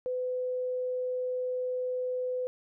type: tone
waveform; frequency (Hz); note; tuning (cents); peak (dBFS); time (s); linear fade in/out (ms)
sine; 504; B4; +35; -29; 0.06-2.47; 0
effects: none